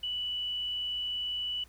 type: tone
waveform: sine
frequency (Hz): 2962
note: F#7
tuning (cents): +1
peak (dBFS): -31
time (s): 0.03-1.64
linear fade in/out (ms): 5
effects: added 60 Hz sine -56 dBFS peak until 1.68 s + pink hiss -61 dBFS RMS until 1.68 s